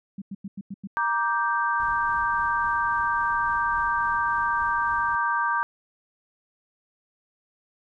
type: tone bursts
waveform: sine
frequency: 197 Hz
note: G3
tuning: 9 cents sharp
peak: -31 dBFS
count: 6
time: 0.18-0.873 s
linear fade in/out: 5 ms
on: 38 ms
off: 93 ms
type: chord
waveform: sine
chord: G minor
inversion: first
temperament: just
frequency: 940.8 / 1176 / 1568 Hz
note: Bb5 / D6 / G6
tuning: +16 / +2 / 0 cents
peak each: -26 dBFS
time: 0.97-5.63 s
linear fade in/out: 0 ms
type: noise with tremolo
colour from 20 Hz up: brown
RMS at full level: -43 dBFS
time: 1.8-5.15 s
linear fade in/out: 0 ms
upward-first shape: sine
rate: 3.6 Hz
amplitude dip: 30%
effects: none